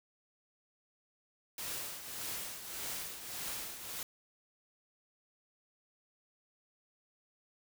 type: noise with tremolo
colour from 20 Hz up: white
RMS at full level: -39 dBFS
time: 1.58-4.03 s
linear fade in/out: 2 ms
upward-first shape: triangle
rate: 1.7 Hz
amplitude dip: 65%
effects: none